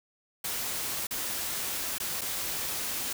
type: noise with dropouts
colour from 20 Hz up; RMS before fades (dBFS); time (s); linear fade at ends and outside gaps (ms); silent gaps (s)
white; -33; 0.44-3.13; 5; 1.07-1.108 / 1.983-2 / 2.211-2.215
effects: none